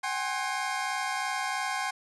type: tone cluster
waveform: 25% pulse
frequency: 757 / 820 / 1062 Hz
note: F#5 / G#5 / C6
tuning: +39 / -22 / +25 cents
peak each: -30 dBFS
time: 0.03-1.91 s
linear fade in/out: 10 ms
effects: resampled to 24000 Hz